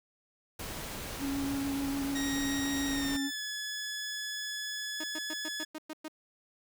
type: noise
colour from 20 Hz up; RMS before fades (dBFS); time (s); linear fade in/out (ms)
pink; -40; 0.59-3.17; 5
type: tone with vibrato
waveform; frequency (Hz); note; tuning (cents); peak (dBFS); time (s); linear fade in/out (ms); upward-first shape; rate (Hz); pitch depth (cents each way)
triangle; 277.2; C#4; 0; -29; 1.19-3.31; 50; triangle; 6.8; 18
type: tone with pitch glide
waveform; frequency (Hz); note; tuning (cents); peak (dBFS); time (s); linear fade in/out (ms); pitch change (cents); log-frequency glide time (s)
15% pulse; 1881 to 1705.1; A#6 to G#6; +15 to +45; -29; 2.15-5.65; 10; -170; 2.9-3.4
type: tone bursts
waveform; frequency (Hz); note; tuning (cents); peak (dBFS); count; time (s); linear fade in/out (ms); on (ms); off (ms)
sawtooth; 311.1; D#4; 0; -34; 8; 5-6.082; 5; 39; 110
effects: none